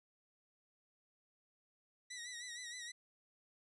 15% pulse tone with vibrato, 1935 Hz, B6, 36 cents flat, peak -39 dBFS, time 2.1-2.92 s, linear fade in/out 10 ms, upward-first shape sine, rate 6.4 Hz, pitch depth 65 cents each way, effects resampled to 24000 Hz

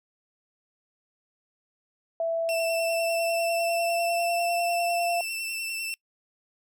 sine tone with pitch glide, 662 to 691.7 Hz, E5 to F5, +7 to -17 cents, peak -24 dBFS, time 2.2-5.21 s, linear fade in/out 2 ms, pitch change +76 cents, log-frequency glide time 2.66-4.52 s
sawtooth tone with vibrato, 2676 Hz, E7, 25 cents sharp, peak -27 dBFS, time 2.49-5.94 s, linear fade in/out 0 ms, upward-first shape triangle, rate 10 Hz, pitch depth 30 cents each way
effects noise-tail reverb RT60 0.1 s tail -26 dB re dry

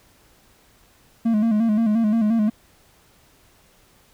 triangle tone with vibrato, 220 Hz, A3, in tune, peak -14 dBFS, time 1.25-2.5 s, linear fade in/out 10 ms, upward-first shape square, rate 5.7 Hz, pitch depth 70 cents each way, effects pink hiss -56 dBFS RMS until 4.13 s

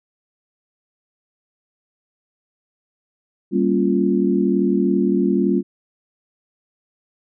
sine chord, G half-diminished seventh, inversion none, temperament equal with one note detuned, 196 / 233.8 / 277.2 / 349.2 Hz, G3 / Bb3 / Db4 / F4, 0 / +5 / 0 / 0 cents, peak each -19 / -22 / -21 / -20 dBFS, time 3.51-5.63 s, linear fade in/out 50 ms, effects none

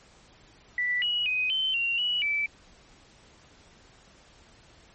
sine tone with pitch steps, 1969 / 2916 / 2507 / 3075 / 2759 / 2935 / 2315 Hz, B6 / F#7 / D#7 / G7 / F7 / F#7 / D7, -6 / -26 / +12 / -34 / -22 / -15 / -25 cents, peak -24 dBFS, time 0.78-2.46 s, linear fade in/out 2 ms, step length 240 ms, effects pink hiss -56 dBFS RMS until 4.94 s + MP3 32 kbps

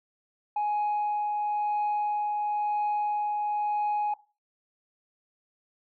sine tone with tremolo, 835 Hz, G#5, 9 cents sharp, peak -22 dBFS, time 0.56-4.14 s, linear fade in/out 5 ms, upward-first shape triangle, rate 0.98 Hz, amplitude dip 30%, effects noise-tail reverb RT60 0.3 s tail -18 dB re dry + tanh soft clip ceiling -23 dBFS

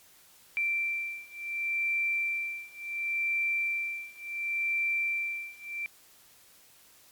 sine beating tone pair, 2349 / 2349.7 Hz, D7 / D7, 0 / 0 cents, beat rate 0.7 Hz, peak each -32 / -31 dBFS, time 0.57-5.86 s, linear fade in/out 0 ms, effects white hiss -58 dBFS RMS until 7.11 s + MP3 96 kbps

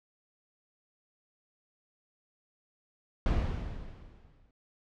brown noise with exponential decay, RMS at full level -25 dBFS, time 3.26-4.51 s, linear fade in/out 2 ms, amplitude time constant 270 ms, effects low-pass 4000 Hz 12 dB/octave

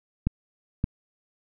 clicks, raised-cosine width 5 ms, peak -10 / -11 dBFS, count 2, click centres 0.27 / 0.841 s, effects none

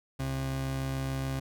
30% pulse tone pair together, 66.9 / 133.8 Hz, C2 / C3, +39 / +39 cents, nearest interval octave, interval 1200 cents, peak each -35 / -30 dBFS, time 0.19-1.4 s, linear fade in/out 10 ms, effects none

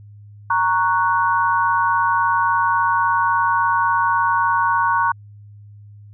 sine chord, F# major, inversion first, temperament equal, 932.3 / 1108.7 / 1480 Hz, A#5 / C#6 / F#6, 0 / 0 / 0 cents, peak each -18 / -19 / -21 dBFS, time 0.5-5.12 s, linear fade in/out 5 ms, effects added 103 Hz sine -39 dBFS peak until 6.13 s

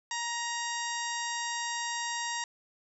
harmonic tone with a mistuned harmonic, 940 Hz, A#5, 14 cents sharp, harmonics 1 / 2 / 3 / 4 / 5 / 6 / 7 / 8, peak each -36 / -37 / -43 / -42 / -44 / -41 / -44 / -42 dBFS, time 0.11-2.44 s, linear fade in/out 2 ms, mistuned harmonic 6, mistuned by +16 cents, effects none

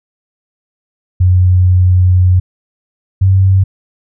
sine tone pair in turn, 91.1 / 95.49 Hz, F#2 / G2, -26 / -45 cents, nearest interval minor second, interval 81 cents, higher second, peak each -5 dBFS, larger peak neither, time 1.2-2.4 / 3.21-3.64 s, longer first, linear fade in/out 10 ms, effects none

